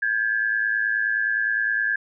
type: tone pair together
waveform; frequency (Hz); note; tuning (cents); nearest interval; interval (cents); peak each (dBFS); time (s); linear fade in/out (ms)
sine; 1595 / 1704.6; G6 / G#6; +30 / +45; minor second; 115; -23; 0.02-1.96; 5
effects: none